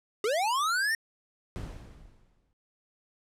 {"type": "linear sweep", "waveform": "square", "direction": "up", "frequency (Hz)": [392.7, 1864.7], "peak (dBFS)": -26, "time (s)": [0.24, 0.95], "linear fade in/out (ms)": 2}
{"type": "noise with exponential decay", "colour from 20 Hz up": "brown", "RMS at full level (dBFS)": -34, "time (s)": [1.56, 2.53], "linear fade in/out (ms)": 0, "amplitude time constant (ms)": 210}
{"effects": ["low-pass 11000 Hz 12 dB/octave"]}